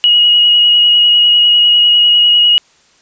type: tone with vibrato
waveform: sine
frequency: 2896 Hz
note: F#7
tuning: 38 cents flat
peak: -5 dBFS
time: 0.04-2.58 s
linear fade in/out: 0 ms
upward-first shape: sine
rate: 10 Hz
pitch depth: 13 cents each way
effects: white hiss -50 dBFS RMS until 3.01 s + resampled to 16000 Hz